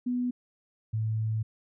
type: tone pair in turn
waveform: sine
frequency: 246.9 / 109.98 Hz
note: B3 / A2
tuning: 0 / 0 cents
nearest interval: octave + major second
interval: 1400 cents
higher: first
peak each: -26 dBFS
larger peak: neither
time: 0.06-0.31 / 0.93-1.43 s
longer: second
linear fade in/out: 10 ms
effects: none